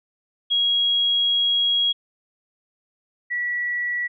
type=tone pair in turn; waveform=sine; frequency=3300 / 1942.5 Hz; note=G#7 / B6; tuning=-12 / -29 cents; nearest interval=major sixth; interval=917 cents; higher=first; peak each=-17 / -22 dBFS; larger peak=first; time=0.5-1.93 / 3.3-4.08 s; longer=first; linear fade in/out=20 ms; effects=none